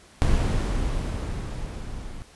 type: noise with level ramp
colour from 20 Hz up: brown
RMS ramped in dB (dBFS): -20 to -37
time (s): 0.22-2.22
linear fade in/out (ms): 0
effects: pink hiss -52 dBFS RMS until 2.35 s + resampled to 24000 Hz